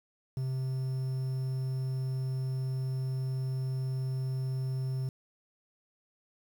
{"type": "tone with quantisation", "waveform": "triangle", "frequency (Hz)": 130.81, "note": "C3", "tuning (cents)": 0, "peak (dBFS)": -28, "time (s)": [0.37, 5.09], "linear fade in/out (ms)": 2, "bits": 9, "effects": []}